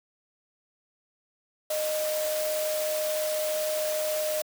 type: tone in noise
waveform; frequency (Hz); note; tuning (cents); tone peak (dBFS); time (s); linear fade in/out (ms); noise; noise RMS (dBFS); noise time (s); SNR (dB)
sine; 616; D#5; -17; -26; 1.7-4.42; 5; white; -34; 1.7-4.42; +5
effects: high-pass 400 Hz 12 dB/octave